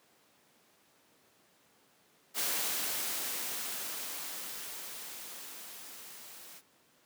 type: noise with level ramp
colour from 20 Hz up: white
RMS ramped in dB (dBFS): -32 to -51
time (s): 2.34-6.62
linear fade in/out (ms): 50
effects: pink hiss -66 dBFS RMS until 7.05 s + high-pass 200 Hz 12 dB/octave